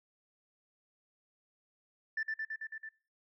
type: tone with echo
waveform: sine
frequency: 1767 Hz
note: A6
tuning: 7 cents sharp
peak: -30 dBFS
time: 2.17-2.23 s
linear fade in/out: 5 ms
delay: 110 ms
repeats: 6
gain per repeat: -2 dB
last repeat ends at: 2.89 s
effects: noise-tail reverb RT60 0.4 s tail -22 dB re dry + tanh soft clip ceiling -29 dBFS